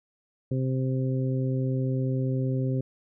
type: harmonic tone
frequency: 130.7 Hz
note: C3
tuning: 1 cent flat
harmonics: 1 / 2 / 3 / 4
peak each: -25 / -31 / -35 / -37 dBFS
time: 0.51-2.81 s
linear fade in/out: 5 ms
effects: none